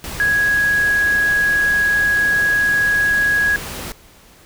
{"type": "tone in noise", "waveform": "sine", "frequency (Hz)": 1661.2, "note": "G#6", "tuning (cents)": 0, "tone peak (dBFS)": -13, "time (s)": [0.2, 3.56], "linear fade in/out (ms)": 0, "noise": "pink", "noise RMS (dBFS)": -29, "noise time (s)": [0.04, 3.92], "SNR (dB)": 13, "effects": ["pink hiss -47 dBFS RMS until 4.45 s"]}